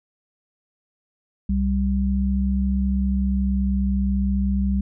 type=tone pair together; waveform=sine; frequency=65.46 / 196 Hz; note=C2 / G3; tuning=+1 / 0 cents; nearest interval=octave + perfect fifth; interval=1899 cents; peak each=-21 dBFS; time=1.49-4.81 s; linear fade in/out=5 ms; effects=none